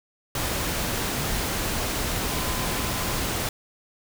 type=tone in noise; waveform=sine; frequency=1021 Hz; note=C6; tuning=43 cents flat; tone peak=-37 dBFS; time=2.29-3.19 s; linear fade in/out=2 ms; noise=pink; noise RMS=-27 dBFS; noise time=0.35-3.49 s; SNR=-13 dB; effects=none